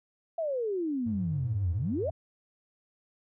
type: exponential two-way sweep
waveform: sine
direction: down then up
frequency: 683 to 81.2 to 683 Hz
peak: -28 dBFS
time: 0.38-2.1 s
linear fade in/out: 5 ms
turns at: 1.73 s
type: tone with vibrato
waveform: triangle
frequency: 95 Hz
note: F#2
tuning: 46 cents sharp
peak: -33 dBFS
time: 1.06-2.11 s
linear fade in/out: 5 ms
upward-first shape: sine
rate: 7.6 Hz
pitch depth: 180 cents each way
effects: none